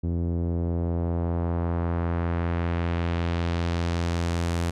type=tone with low-pass filter sweep; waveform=sawtooth; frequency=85.2 Hz; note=F2; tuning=42 cents flat; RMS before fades=-26 dBFS; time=0.03-4.71 s; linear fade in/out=10 ms; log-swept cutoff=310 to 10000 Hz; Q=0.99; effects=none